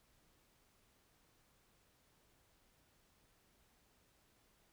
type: silence
effects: pink hiss -73 dBFS RMS until 4.72 s